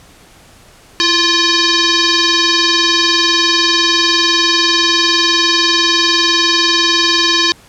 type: tone with frequency modulation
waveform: sine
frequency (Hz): 337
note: E4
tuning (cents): +38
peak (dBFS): -9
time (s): 1-7.52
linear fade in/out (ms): 0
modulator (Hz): 694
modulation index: 7.2
effects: pink hiss -43 dBFS RMS until 7.68 s + low-pass 11000 Hz 12 dB/octave